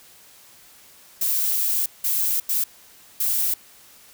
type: noise bursts at uneven times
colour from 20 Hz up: violet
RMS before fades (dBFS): -22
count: 4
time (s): 1.21-1.86 / 2.04-2.4 / 2.49-2.64 / 3.2-3.54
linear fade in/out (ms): 5
effects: white hiss -50 dBFS RMS until 4.13 s